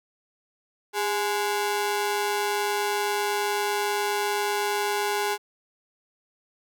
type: ring-modulated tone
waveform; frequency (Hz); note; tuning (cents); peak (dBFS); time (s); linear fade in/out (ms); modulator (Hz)
sawtooth; 622.3; D#5; 0; -17; 0.93-5.38; 50; 215
effects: none